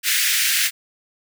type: high-pass noise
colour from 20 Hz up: pink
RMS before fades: -19 dBFS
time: 0.03-0.71 s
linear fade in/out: 50 ms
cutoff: 1600 Hz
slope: 48 dB/octave
effects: none